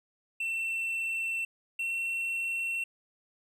triangle tone pair in turn, 2691 / 2713 Hz, E7 / E7, +35 / +49 cents, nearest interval unison, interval 14 cents, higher second, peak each -28 dBFS, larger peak neither, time 0.4-1.45 / 1.79-2.84 s, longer neither, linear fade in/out 5 ms, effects none

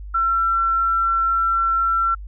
sine tone, 1351 Hz, E6, 42 cents sharp, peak -16 dBFS, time 0.14-2.15 s, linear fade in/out 10 ms, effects added 50 Hz sine -31 dBFS peak until 2.27 s

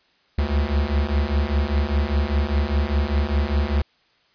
square beating tone pair, 69.3 / 74.3 Hz, C#2 / D2, 0 / +21 cents, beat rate 5 Hz, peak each -23 / -22 dBFS, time 0.38-3.82 s, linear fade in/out 5 ms, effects white hiss -61 dBFS RMS until 4.34 s + resampled to 11025 Hz

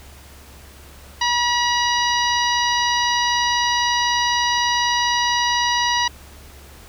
harmonic tone, 964 Hz, B5, 42 cents flat, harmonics 1 / 2 / 3 / 4 / 5 / 6, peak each -20 / -23 / -25 / -26 / -27 / -28 dBFS, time 1.21-6.08 s, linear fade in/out 5 ms, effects added 70 Hz sine -43 dBFS peak until 6.88 s + pink hiss -45 dBFS RMS until 6.88 s

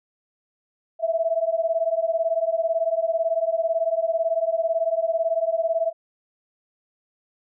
sine beating tone pair, 650 / 668 Hz, E5 / E5, -24 / +23 cents, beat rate 18 Hz, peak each -23 dBFS, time 0.99-5.93 s, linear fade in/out 50 ms, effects none

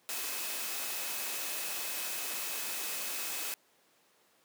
sine tone in noise, 2565 Hz, E7, 48 cents flat, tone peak -47 dBFS, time 0.09-3.54 s, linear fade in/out 0 ms, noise white, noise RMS -37 dBFS, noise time 0.09-3.54 s, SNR -13 dB, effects pink hiss -67 dBFS RMS until 4.44 s + high-pass 300 Hz 12 dB/octave

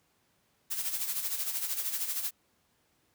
blue noise with tremolo, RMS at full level -31 dBFS, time 0.7-2.31 s, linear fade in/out 20 ms, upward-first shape sine, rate 13 Hz, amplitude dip 60%, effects pink hiss -71 dBFS RMS until 3.14 s + high-pass 80 Hz 12 dB/octave

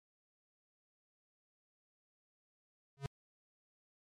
square tone with exponential growth, 138.59 Hz, C#3, in tune, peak -33 dBFS, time 2.97-3.06 s, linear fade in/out 0 ms, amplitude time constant 19 ms, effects low-pass 8000 Hz 12 dB/octave + MP3 96 kbps

